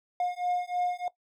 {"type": "beating tone pair", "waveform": "triangle", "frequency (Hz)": [714, 717.2], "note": ["F5", "F5"], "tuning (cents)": [38, 46], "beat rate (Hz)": 3.2, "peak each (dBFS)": -29, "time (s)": [0.2, 1.08], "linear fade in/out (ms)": 2, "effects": ["noise-tail reverb RT60 0.1 s tail -17 dB re dry"]}